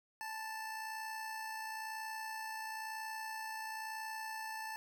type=tone with amplitude modulation; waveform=25% pulse; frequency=880 Hz; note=A5; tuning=in tune; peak=-36 dBFS; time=0.21-4.76 s; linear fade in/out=0 ms; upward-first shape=sine; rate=61 Hz; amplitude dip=35%; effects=none